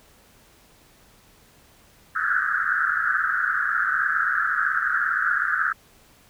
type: band-pass noise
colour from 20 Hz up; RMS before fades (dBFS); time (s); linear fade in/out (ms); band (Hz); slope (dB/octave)
pink; -23; 2.15-5.73; 10; 1300 to 1700; 96
effects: pink hiss -55 dBFS RMS until 6.29 s